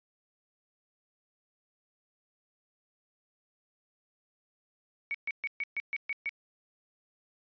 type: tone bursts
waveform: sine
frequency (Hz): 2244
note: C#7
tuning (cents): +21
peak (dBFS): -30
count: 8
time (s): 5.11-6.292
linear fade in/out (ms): 0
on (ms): 34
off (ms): 130
effects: resampled to 11025 Hz